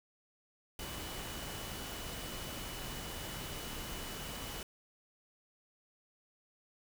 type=tone in noise; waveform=sine; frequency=2960 Hz; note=F#7; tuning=in tune; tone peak=-51 dBFS; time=0.79-4.63 s; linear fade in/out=2 ms; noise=pink; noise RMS=-43 dBFS; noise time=0.79-4.63 s; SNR=-11 dB; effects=none